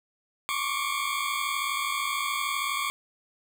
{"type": "tone cluster", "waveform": "20% pulse", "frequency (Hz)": [1083, 1122, 1175], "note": ["C#6", "C#6", "D6"], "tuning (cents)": [-41, 21, 1], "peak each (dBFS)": -27, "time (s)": [0.49, 2.9], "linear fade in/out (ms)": 0, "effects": []}